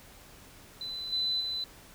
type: tone with level steps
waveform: sine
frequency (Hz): 4012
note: B7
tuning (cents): +26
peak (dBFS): -35 / -27 / -31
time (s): 0.81-1.64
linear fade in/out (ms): 2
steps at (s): 1.12 / 1.4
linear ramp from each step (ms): 10
effects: pink hiss -53 dBFS RMS until 1.94 s